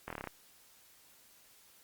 slowing click train, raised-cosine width 0.5 ms, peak -24 dBFS, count 8, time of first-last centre 0.08-0.273 s, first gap 23 ms, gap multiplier 1.06, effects white hiss -62 dBFS RMS until 1.83 s + Opus 48 kbps

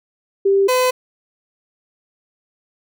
sine / 30% pulse tone pair in turn, 393.3 / 507 Hz, G4 / B4, +6 / +45 cents, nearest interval major third, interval 439 cents, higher second, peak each -11 dBFS, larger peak neither, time 0.45-0.68 / 0.68-0.91 s, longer neither, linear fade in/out 10 ms, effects none

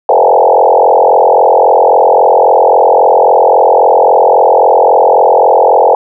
sine tone with frequency modulation, 669 Hz, E5, 25 cents sharp, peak -3 dBFS, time 0.09-5.95 s, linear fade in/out 2 ms, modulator 43.7 Hz, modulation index 5, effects none

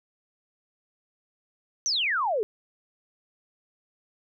sine exponential sweep, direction down, 6272 to 395.9 Hz, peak -23 dBFS, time 1.86-2.43 s, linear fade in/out 0 ms, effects none

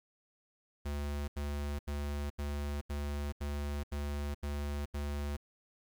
square tone bursts, 72.4 Hz, D2, 24 cents flat, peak -35 dBFS, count 9, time 0.85-5.368 s, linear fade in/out 10 ms, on 430 ms, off 81 ms, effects 11-bit

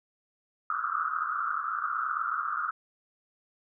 pink band-pass noise, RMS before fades -31 dBFS, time 0.7-2.71 s, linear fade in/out 2 ms, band 1200 to 1400 Hz, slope 96 dB/octave, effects none

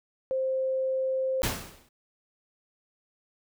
sine tone, 525 Hz, C5, 6 cents sharp, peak -25 dBFS, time 0.31-1.42 s, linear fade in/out 0 ms
pink noise with exponential decay, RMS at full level -25 dBFS, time 1.43-1.89 s, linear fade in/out 5 ms, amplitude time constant 100 ms
effects none

